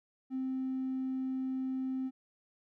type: tone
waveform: triangle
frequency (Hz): 261.6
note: C4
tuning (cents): 0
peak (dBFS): -29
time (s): 0.3-2.11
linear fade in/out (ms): 50
effects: tanh soft clip ceiling -29 dBFS